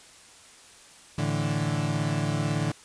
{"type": "chord", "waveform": "35% pulse", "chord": "A suspended fourth", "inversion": "none", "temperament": "equal", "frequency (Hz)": [110, 146.83, 164.81], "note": ["A2", "D3", "E3"], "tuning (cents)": [0, 0, 0], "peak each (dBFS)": [-29, -26, -29], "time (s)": [1.18, 2.72], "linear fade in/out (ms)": 5, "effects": ["white hiss -51 dBFS RMS until 2.84 s", "resampled to 22050 Hz"]}